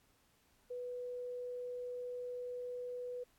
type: tone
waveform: sine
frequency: 493.3 Hz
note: B4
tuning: 2 cents flat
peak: -40 dBFS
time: 0.7-3.24 s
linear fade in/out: 10 ms
effects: pink hiss -72 dBFS RMS until 3.38 s + AAC 64 kbps